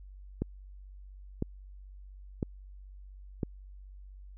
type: click train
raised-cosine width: 3 ms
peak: -17 dBFS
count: 4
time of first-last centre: 0.42-3.432 s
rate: 0.996 Hz
effects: added 48 Hz sine -46 dBFS peak until 4.37 s